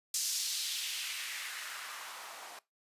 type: noise with band-pass filter sweep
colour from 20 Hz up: blue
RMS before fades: -39 dBFS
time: 0.14-2.59 s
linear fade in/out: 2 ms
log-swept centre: 5900 to 680 Hz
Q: 1.6
effects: noise-tail reverb RT60 0.2 s tail -20 dB re dry + resampled to 32000 Hz